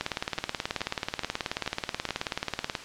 two click trains, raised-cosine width 0.2 ms, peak -10 / -14 dBFS, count 52 / 5, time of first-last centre 0.01-2.752 / 0.38-2.089 s, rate 18.6 / 2.34 Hz, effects white hiss -42 dBFS RMS until 2.84 s + low-pass 5000 Hz 12 dB/octave

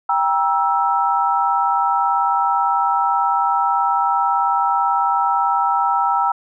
sine chord, E diminished, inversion first, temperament just, 791.1 / 949.3 / 1318.5 Hz, G5 / Bb5 / E6, +16 / +31 / 0 cents, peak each -19 dBFS, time 0.09-6.32 s, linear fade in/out 5 ms, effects none

